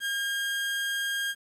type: tone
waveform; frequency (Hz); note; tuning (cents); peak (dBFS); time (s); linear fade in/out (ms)
30% pulse; 1616; G#6; -48; -25; 0-1.35; 50
effects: resampled to 32000 Hz + 10-bit